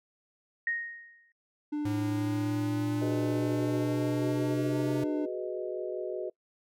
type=tone with exponential decay; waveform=sine; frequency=1864.7 Hz; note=A#6; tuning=in tune; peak=-26 dBFS; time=0.67-1.32 s; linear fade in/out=2 ms; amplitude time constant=140 ms
type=tone with pitch glide; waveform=triangle; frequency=297.1 to 299.5 Hz; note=D4 to D4; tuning=+20 to +34 cents; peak=-27 dBFS; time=1.72-5.26 s; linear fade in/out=10 ms; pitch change=+14 cents; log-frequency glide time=4.16-5.09 s
type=linear sweep; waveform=square; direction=up; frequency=107.4 to 130.81 Hz; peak=-33 dBFS; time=1.85-5.04 s; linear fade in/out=5 ms
type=chord; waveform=sine; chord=G# minor seventh; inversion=third; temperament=equal; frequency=370 / 415.3 / 493.9 / 622.3 Hz; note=F#4 / G#4 / B4 / D#5; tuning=0 / 0 / 0 / 0 cents; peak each=-35 / -40 / -39 / -38 dBFS; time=3.01-6.3 s; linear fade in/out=10 ms
effects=noise-tail reverb RT60 0.1 s tail -23 dB re dry